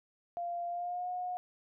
sine tone with pitch glide, 694 to 723.5 Hz, F5 to F#5, -11 to -39 cents, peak -34 dBFS, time 0.37-1.37 s, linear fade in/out 0 ms, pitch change +72 cents, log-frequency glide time 0.68-1.09 s, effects none

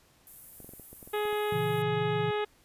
pink high-pass noise, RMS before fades -48 dBFS, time 0.27-1.82 s, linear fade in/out 0 ms, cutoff 11000 Hz, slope 24 dB/octave
clicks, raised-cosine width 2 ms, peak -35 dBFS, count 10, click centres 0.603 / 0.645 / 0.692 / 0.736 / 0.797 / 0.93 / 1.028 / 1.075 / 1.254 / 1.328 s
harmonic tone, 419.5 Hz, G#4, 17 cents sharp, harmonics 1 / 2 / 3 / 4 / 5 / 6 / 7 / 8 / 9, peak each -29 / -35 / -39 / -41 / -43 / -45 / -46 / -47 / -48 dBFS, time 1.13-2.45 s, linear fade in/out 10 ms
sine chord, A# diminished, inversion none, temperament equal, 116.54 / 138.59 / 164.81 Hz, A#2 / C#3 / E3, 0 / 0 / 0 cents, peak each -36 / -35 / -34 dBFS, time 1.52-2.31 s, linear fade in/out 5 ms
effects pink hiss -63 dBFS RMS until 2.64 s + resampled to 32000 Hz

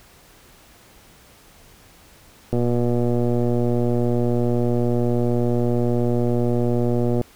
click train, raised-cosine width 2 ms, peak -9 dBFS, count 563, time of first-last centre 2.53-7.213 s, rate 120 Hz, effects pink hiss -50 dBFS RMS until 7.35 s

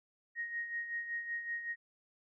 sine tone with tremolo, 1872 Hz, A#6, 7 cents sharp, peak -34 dBFS, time 0.35-1.76 s, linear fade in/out 50 ms, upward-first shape sine, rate 5.3 Hz, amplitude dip 60%, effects none

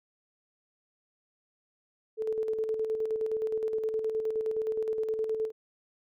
sine tone with tremolo, 439.1 Hz, A4, 4 cents flat, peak -26 dBFS, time 2.17-5.52 s, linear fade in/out 50 ms, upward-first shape square, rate 9.6 Hz, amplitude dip 45%, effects none

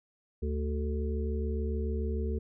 harmonic tone with a mistuned harmonic, 74 Hz, D2, 14 cents sharp, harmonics 1 / 3 / 5 / 6, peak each -30 / -38 / -39 / -39 dBFS, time 0.42-2.39 s, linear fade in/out 10 ms, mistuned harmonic 5, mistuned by +33 cents, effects none

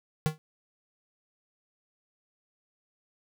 square tone with exponential decay, 155.56 Hz, D#3, in tune, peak -20 dBFS, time 0.26-0.38 s, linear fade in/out 0 ms, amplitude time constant 25 ms, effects none

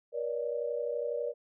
sine tone cluster, 477.9 / 568 / 600 Hz, A#4 / C#5 / D5, +43 / +42 / +37 cents, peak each -33 / -37 / -37 dBFS, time 0.12-1.34 s, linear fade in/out 50 ms, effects none

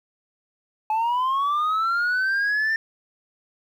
sine linear sweep, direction up, 855 to 1800 Hz, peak -17 dBFS, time 0.9-2.76 s, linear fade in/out 2 ms, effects tanh soft clip ceiling -19 dBFS + 9-bit

